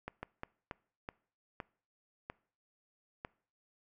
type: slowing click train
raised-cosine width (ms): 0.5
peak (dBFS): -25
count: 8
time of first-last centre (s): 0.08-3.249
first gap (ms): 150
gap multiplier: 1.36
effects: noise-tail reverb RT60 0.5 s tail -23 dB re dry